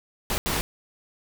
pink noise bursts at uneven times, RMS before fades -26 dBFS, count 2, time 0.3-0.38 / 0.46-0.61 s, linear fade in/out 0 ms, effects none

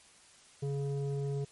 square tone with low-pass filter, 140 Hz, C#3, 18 cents sharp, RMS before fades -34 dBFS, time 0.62-1.45 s, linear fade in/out 10 ms, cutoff 430 Hz, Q 1.7, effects white hiss -59 dBFS RMS until 1.51 s + MP3 48 kbps

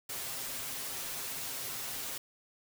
white noise with comb filter, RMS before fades -39 dBFS, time 0.09-2.18 s, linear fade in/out 5 ms, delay 7.5 ms, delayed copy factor +0.7, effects none

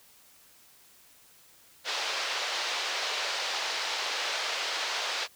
white band-pass noise, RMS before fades -32 dBFS, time 1.84-5.28 s, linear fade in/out 50 ms, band 470 to 5000 Hz, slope 24 dB/octave, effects white hiss -58 dBFS RMS until 5.35 s

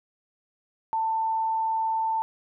sine tone, 891 Hz, A5, 22 cents sharp, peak -23 dBFS, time 0.93-2.22 s, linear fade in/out 0 ms, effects none

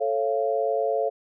sine chord, A augmented, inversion none, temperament just, 440 / 550 / 687.5 Hz, A4 / C#5 / E#5, 0 / -14 / -27 cents, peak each -26 dBFS, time 0-1.1 s, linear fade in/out 20 ms, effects none

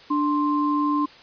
sine tone pair together, 294.6 / 1050 Hz, D4 / C6, +6 / +6 cents, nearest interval octave + minor seventh, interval 2200 cents, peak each -21 / -23 dBFS, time 0.1-1.06 s, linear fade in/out 10 ms, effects white hiss -47 dBFS RMS until 1.22 s + resampled to 11025 Hz

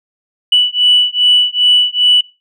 sine beating tone pair, 2960 / 2962.5 Hz, F#7 / F#7, 0 / +1 cents, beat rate 2.5 Hz, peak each -10 dBFS, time 0.52-2.21 s, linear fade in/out 5 ms, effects noise-tail reverb RT60 0.3 s tail -22 dB re dry + tanh soft clip ceiling 0 dBFS

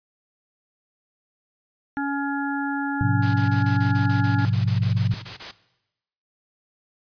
harmonic tone, 280.7 Hz, C#4, 22 cents sharp, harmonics 1 / 3 / 5 / 6, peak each -25 / -30 / -32 / -33 dBFS, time 1.97-4.45 s, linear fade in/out 0 ms
sine chord, F diminished, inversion first, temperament just, 104.77 / 125.72 / 174.61 Hz, Ab2 / Cb3 / F3, +16 / +31 / 0 cents, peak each -22 / -23 / -27 dBFS, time 3.01-5.14 s, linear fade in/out 0 ms
white noise bursts, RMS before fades -34 dBFS, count 16, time 3.22-5.515 s, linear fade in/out 10 ms, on 120 ms, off 25 ms
effects noise-tail reverb RT60 0.9 s tail -17 dB re dry + resampled to 11025 Hz

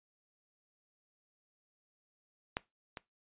clicks, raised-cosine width 0.3 ms, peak -16 / -25 dBFS, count 2, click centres 2.569 / 2.972 s, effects noise-tail reverb RT60 0.2 s tail -21 dB re dry + resampled to 8000 Hz

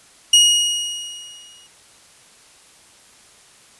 sawtooth tone with exponential decay, 2884 Hz, F#7, 45 cents flat, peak -4 dBFS, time 0.33-1.67 s, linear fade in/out 5 ms, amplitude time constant 290 ms, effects white hiss -49 dBFS RMS until 3.79 s + resampled to 24000 Hz

